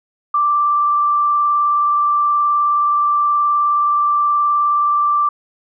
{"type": "tone with vibrato", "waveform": "sine", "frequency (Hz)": 1174.7, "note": "D6", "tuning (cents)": 0, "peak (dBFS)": -12, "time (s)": [0.34, 5.29], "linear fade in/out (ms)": 5, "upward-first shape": "sine", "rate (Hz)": 19, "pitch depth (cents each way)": 10, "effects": []}